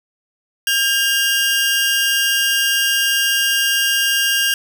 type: tone pair together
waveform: sawtooth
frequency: 1607 / 2826 Hz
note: G6 / F7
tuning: +43 / +20 cents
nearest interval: minor seventh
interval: 977 cents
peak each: -14 dBFS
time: 0.67-4.54 s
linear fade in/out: 2 ms
effects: none